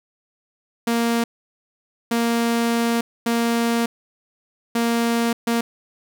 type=tone bursts at uneven times; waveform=sawtooth; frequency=233.1 Hz; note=A#3; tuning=in tune; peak=-14 dBFS; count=5; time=0.87-1.24 / 2.11-3.01 / 3.26-3.86 / 4.75-5.33 / 5.47-5.61 s; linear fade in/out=5 ms; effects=none